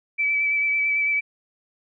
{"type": "tone with vibrato", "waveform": "sine", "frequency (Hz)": 2306, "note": "D7", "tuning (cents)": -32, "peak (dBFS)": -19, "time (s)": [0.18, 1.21], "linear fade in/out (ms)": 20, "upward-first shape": "sine", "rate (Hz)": 9, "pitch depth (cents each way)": 19, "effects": []}